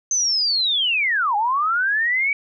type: linear two-way sweep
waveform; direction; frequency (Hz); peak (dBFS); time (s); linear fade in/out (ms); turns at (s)
sine; down then up; 6272 to 800 to 2295; -17; 0.11-2.33; 2; 1.36
effects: none